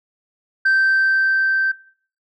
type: tone with level ramp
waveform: sine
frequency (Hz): 1558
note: G6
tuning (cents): -11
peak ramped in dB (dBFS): -10 to -15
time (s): 0.65-1.72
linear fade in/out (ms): 10
effects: noise-tail reverb RT60 0.5 s tail -20 dB re dry + tanh soft clip ceiling -11 dBFS